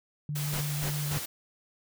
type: tone with vibrato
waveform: sine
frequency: 147.3 Hz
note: D3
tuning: 6 cents sharp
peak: -30 dBFS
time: 0.29-1.18 s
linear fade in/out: 2 ms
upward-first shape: sine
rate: 6.2 Hz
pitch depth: 14 cents each way
type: noise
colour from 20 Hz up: white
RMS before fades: -37 dBFS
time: 0.35-1.26 s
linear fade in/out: 10 ms
type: noise bursts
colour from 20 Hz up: pink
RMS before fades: -35 dBFS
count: 3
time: 0.52-1.2 s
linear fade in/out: 20 ms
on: 100 ms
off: 190 ms
effects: none